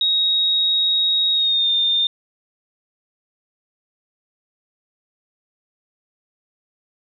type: tone with pitch glide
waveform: sine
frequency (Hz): 3777 to 3623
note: A#7 to A7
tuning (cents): +22 to +50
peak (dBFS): -15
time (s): 0.01-2.07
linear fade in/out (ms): 2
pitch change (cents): -72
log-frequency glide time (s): 1.32-1.7
effects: none